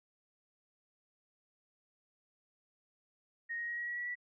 sine tone with pitch steps, 1864.7 / 1878.8 / 1892.9 / 1907.2 / 1921.6 / 1936 / 1950.6 Hz, A#6 / A#6 / A#6 / A#6 / B6 / B6 / B6, 0 / +13 / +26 / +39 / -48 / -35 / -22 cents, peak -36 dBFS, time 3.49-4.155 s, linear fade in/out 20 ms, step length 95 ms, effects none

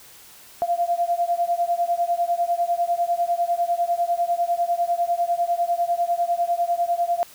sine beating tone pair, 688 / 698 Hz, F5 / F5, -26 / -1 cents, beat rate 10 Hz, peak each -22 / -23 dBFS, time 0.62-7.23 s, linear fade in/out 0 ms, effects white hiss -47 dBFS RMS until 7.34 s

